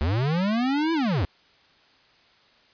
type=linear two-way sweep; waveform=square; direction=up then down; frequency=69.3 to 336.1 to 69.3 Hz; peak=-22 dBFS; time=0.01-1.25 s; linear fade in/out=0 ms; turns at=0.93 s; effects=white hiss -58 dBFS RMS until 2.73 s + resampled to 11025 Hz